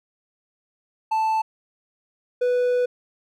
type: tone pair in turn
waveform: triangle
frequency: 880 / 493.9 Hz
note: A5 / B4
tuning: 0 / 0 cents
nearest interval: minor seventh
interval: 1000 cents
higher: first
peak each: -17 / -16 dBFS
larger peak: second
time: 1.11-1.42 / 2.41-2.86 s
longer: second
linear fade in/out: 10 ms
effects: none